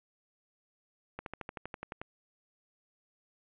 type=slowing click train; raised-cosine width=0.5 ms; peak=-24 dBFS; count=11; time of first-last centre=1.19-2.015 s; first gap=72 ms; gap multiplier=1.03; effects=resampled to 8000 Hz + 11-bit